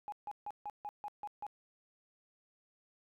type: tone bursts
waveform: sine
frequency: 830.6 Hz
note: G#5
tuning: in tune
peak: -38 dBFS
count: 8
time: 0.08-1.466 s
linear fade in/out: 0 ms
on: 42 ms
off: 150 ms
effects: tanh soft clip ceiling -34 dBFS + 13-bit